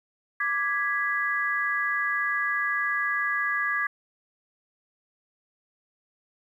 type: chord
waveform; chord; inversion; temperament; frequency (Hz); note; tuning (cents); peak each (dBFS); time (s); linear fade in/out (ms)
sine; G# diminished; second; equal; 1174.7 / 1661.2 / 1975.5; D6 / G#6 / B6; 0 / 0 / 0; -30 / -26 / -30; 0.4-3.87; 5
effects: 10-bit